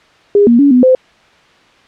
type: tone with pitch steps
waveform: sine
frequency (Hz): 407.5 / 236.3 / 283.1 / 249.9 / 515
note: G#4 / A#3 / C#4 / B3 / C5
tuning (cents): -33 / +24 / +37 / +21 / -28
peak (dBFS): -4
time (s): 0.35-0.95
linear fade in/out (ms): 2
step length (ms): 120
effects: white hiss -46 dBFS RMS until 1.87 s + low-pass 3000 Hz 12 dB/octave